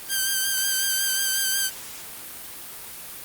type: tone with vibrato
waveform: 5% pulse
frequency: 1568 Hz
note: G6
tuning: in tune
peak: -11 dBFS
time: 0.08-1.71 s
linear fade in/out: 50 ms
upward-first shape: sine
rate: 5.5 Hz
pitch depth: 28 cents each way
effects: white hiss -38 dBFS RMS until 3.24 s + Opus 32 kbps